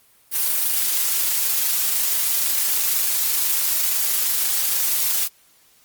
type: noise with amplitude modulation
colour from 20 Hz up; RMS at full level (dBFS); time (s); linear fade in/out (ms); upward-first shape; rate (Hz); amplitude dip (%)
blue; -19; 0.31-5.29; 50; sine; 26.1; 25
effects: white hiss -56 dBFS RMS until 5.84 s + Opus 32 kbps